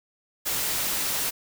white noise, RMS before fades -27 dBFS, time 0.45-1.31 s, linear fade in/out 20 ms, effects none

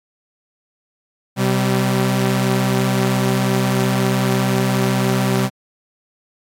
sawtooth tone pair together, 127.7 / 193.49 Hz, C3 / G3, -42 / -22 cents, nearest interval perfect fifth, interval 720 cents, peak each -14 dBFS, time 1.36-5.5 s, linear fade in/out 50 ms, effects AAC 64 kbps

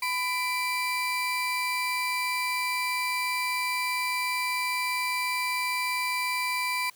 35% pulse tone pair together, 1000 / 2349 Hz, B5 / D7, +21 / 0 cents, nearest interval octave + minor third, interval 1479 cents, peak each -28 / -27 dBFS, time 0.02-6.9 s, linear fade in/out 5 ms, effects white hiss -58 dBFS RMS until 6.95 s

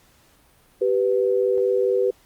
sine tone pair together, 389.3 / 493.9 Hz, G4 / B4, -12 / 0 cents, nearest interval major third, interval 412 cents, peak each -20 dBFS, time 0.81-2.11 s, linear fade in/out 10 ms, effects pink hiss -57 dBFS RMS until 2.25 s + Opus 48 kbps

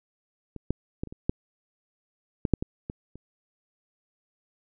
clicks, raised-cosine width 3 ms, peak -25 / -12 / -17 / -28 / -27 / -10 / -12 / -6 / -16 / -20 / -30 dBFS, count 11, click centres 0.563 / 0.706 / 1.035 / 1.073 / 1.125 / 1.295 / 2.452 / 2.537 / 2.625 / 2.899 / 3.156 s, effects none

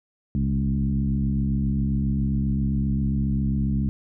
sine tone with frequency modulation, 138.59 Hz, C#3, in tune, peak -20 dBFS, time 0.35-3.89 s, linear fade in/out 0 ms, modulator 67.5 Hz, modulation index 1.5, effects none

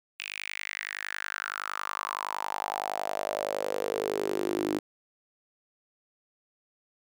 sawtooth tone with high-pass filter sweep, 50.8 Hz, G#1, 38 cents flat, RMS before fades -33 dBFS, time 0.19-4.79 s, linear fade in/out 5 ms, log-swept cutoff 2600 to 310 Hz, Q 5.4, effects none

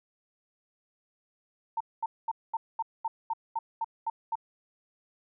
sine tone bursts, 906 Hz, A#5, 50 cents flat, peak -27 dBFS, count 11, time 1.77-4.355 s, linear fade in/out 5 ms, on 35 ms, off 220 ms, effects none

